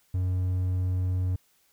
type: tone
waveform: triangle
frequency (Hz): 91.7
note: F#2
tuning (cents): -15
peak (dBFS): -22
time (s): 0.14-1.36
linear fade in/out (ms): 5
effects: white hiss -66 dBFS RMS until 1.72 s